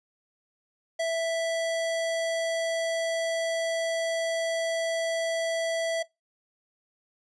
square tone, 659.3 Hz, E5, in tune, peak -26 dBFS, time 0.99-6.03 s, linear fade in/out 10 ms, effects noise-tail reverb RT60 0.2 s tail -22 dB re dry + resampled to 22050 Hz

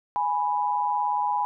sine tone pair together, 830.6 / 987.8 Hz, G#5 / B5, 0 / 0 cents, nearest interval minor third, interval 300 cents, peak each -25 dBFS, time 0.16-1.45 s, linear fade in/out 0 ms, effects none

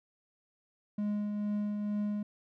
triangle tone with tremolo, 207.7 Hz, G#3, in tune, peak -27 dBFS, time 0.98-2.23 s, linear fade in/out 5 ms, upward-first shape triangle, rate 2.2 Hz, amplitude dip 35%, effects none

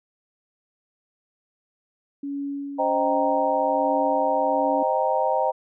sine tone with tremolo, 281.4 Hz, C#4, 26 cents sharp, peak -26 dBFS, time 2.23-4.83 s, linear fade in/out 5 ms, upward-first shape sine, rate 1.3 Hz, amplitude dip 45%
sine chord, C minor seventh, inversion none, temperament equal, 523.3 / 622.3 / 784 / 932.3 Hz, C5 / Eb5 / G5 / Bb5, 0 / 0 / 0 / 0 cents, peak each -25 dBFS, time 2.78-5.52 s, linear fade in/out 20 ms
effects none

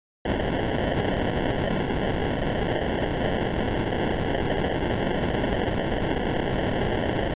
blue noise with sample-and-hold, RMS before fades -25 dBFS, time 0.25-7.34 s, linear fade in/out 5 ms, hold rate 1225 Hz, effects resampled to 8000 Hz

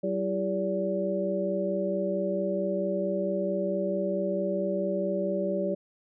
sine tone cluster, 191.2 / 339.3 / 403.8 / 575 Hz, G3 / F4 / G#4 / D5, -43 / -50 / -49 / -37 cents, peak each -31 / -34 / -33 / -29 dBFS, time 0.03-5.75 s, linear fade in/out 10 ms, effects none

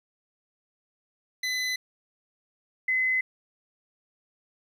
25% pulse / sine tone pair in turn, 2012 / 2035 Hz, B6 / C7, +32 / -49 cents, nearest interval unison, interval 19 cents, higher second, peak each -23 / -22 dBFS, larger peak second, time 1.43-1.76 / 2.88-3.21 s, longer neither, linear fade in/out 5 ms, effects low-pass 10000 Hz 12 dB/octave + 10-bit

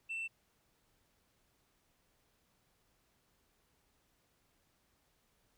sine tone, 2678 Hz, E7, 27 cents sharp, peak -35 dBFS, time 0.09-0.28 s, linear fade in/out 20 ms, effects tanh soft clip ceiling -36 dBFS + pink hiss -75 dBFS RMS until 5.57 s

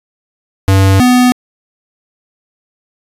square tone pair in turn, 96.6 / 249 Hz, G2 / B3, -25 / +14 cents, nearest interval octave + major third, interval 1639 cents, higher second, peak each -6 / -6 dBFS, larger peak neither, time 0.68-1 / 1-1.32 s, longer neither, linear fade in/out 0 ms, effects resampled to 32000 Hz

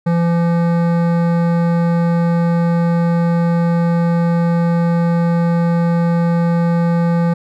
sine tone with hard clipping, 170 Hz, F3, 46 cents flat, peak -14 dBFS, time 0.06-7.34 s, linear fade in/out 10 ms, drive 15 dB, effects none

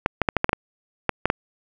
clicks, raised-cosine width 0.5 ms, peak -3 dBFS, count 10, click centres 0.061 / 0.217 / 0.288 / 0.367 / 0.444 / 0.493 / 0.531 / 1.093 / 1.256 / 1.301 s, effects none

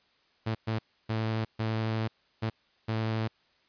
sawtooth tone bursts at uneven times, 111 Hz, A2, 16 cents sharp, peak -24 dBFS, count 6, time 0.46-0.55 / 0.67-0.79 / 1.09-1.45 / 1.59-2.08 / 2.42-2.5 / 2.88-3.28 s, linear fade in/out 10 ms, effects white hiss -67 dBFS RMS until 3.68 s + resampled to 11025 Hz

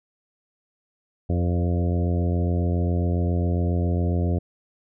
harmonic tone with a mistuned harmonic, 87.31 Hz, F2, in tune, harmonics 1 / 2 / 3 / 4 / 5 / 6 / 7 / 8, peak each -21 / -27 / -31 / -33 / -35 / -37 / -38 / -39 dBFS, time 1.29-4.39 s, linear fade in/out 10 ms, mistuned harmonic 6, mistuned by +16 cents, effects none

